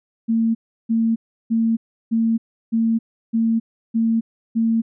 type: tone bursts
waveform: sine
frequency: 226.7 Hz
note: A#3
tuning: 48 cents flat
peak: -15 dBFS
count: 8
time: 0.28-4.82 s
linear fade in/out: 20 ms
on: 270 ms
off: 340 ms
effects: none

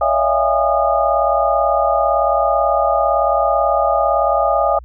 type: tone cluster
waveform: sine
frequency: 565 / 646 / 684 / 818 / 1225 Hz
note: C#5 / E5 / F5 / G#5 / D#6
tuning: +33 / -35 / -36 / -26 / -27 cents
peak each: -19 dBFS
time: 0.01-4.79 s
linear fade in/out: 5 ms
effects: added 60 Hz sine -34 dBFS peak until 4.84 s

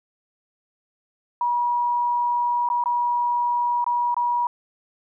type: tone with dropouts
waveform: sine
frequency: 963 Hz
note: B5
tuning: 44 cents flat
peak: -19 dBFS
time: 1.41-4.47 s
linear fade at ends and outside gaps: 2 ms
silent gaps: 2.689-2.7 / 2.839-2.858 / 3.843-3.864 / 4.144-4.166 s
effects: none

